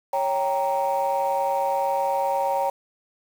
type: chord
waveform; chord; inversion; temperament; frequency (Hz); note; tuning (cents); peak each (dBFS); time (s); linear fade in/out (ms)
sine; G diminished; second; equal; 554.4 / 784 / 932.3; Db5 / G5 / Bb5; 0 / 0 / 0; -24; 0.13-2.7; 5
effects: tanh soft clip ceiling -15 dBFS + 7-bit